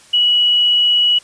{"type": "tone", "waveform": "sine", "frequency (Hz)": 2929, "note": "F#7", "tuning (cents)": -18, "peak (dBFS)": -10, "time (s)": [0.13, 1.19], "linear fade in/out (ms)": 10, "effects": ["white hiss -45 dBFS RMS until 1.23 s", "resampled to 22050 Hz"]}